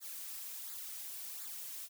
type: noise with flanger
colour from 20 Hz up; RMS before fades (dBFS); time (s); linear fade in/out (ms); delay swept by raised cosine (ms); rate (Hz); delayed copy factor
blue; -45; 0-1.89; 50; 0.34 to 4.24; 1.4; -0.7
effects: none